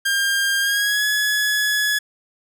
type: tone with pitch glide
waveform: sawtooth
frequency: 1604 to 1694.5 Hz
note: G6 to G#6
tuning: +39 to +34 cents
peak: -14 dBFS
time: 0.05-1.99 s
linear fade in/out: 10 ms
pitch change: +95 cents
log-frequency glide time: 0.6-1.05 s
effects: none